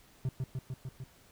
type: tone with echo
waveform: triangle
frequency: 130 Hz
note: C3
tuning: 11 cents flat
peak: -27 dBFS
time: 0.25-0.29 s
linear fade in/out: 2 ms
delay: 150 ms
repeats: 5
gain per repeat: -2 dB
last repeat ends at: 1.04 s
effects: pink hiss -61 dBFS RMS until 1.31 s